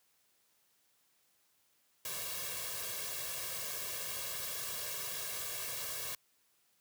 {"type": "noise with comb filter", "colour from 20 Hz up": "white", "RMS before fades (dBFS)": -40, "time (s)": [2.05, 6.15], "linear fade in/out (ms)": 2, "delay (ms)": 1.8, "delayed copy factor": 0.95, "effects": ["white hiss -73 dBFS RMS until 6.8 s", "high-pass 80 Hz 12 dB/octave"]}